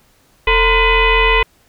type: tone with frequency modulation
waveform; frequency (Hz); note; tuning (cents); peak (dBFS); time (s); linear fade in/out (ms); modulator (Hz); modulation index
sine; 1025; C6; -36; -9; 0.47-1.43; 5; 491; 3.7
effects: pink hiss -54 dBFS RMS until 1.68 s